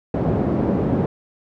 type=band-pass noise; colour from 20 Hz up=pink; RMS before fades=-20 dBFS; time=0.14-1.06 s; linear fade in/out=2 ms; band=130 to 450 Hz; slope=12 dB/octave; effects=none